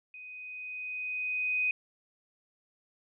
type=tone with level ramp; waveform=sine; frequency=2500 Hz; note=D#7; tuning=8 cents sharp; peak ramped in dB=-44 to -25 dBFS; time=0.14-1.71 s; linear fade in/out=2 ms; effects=none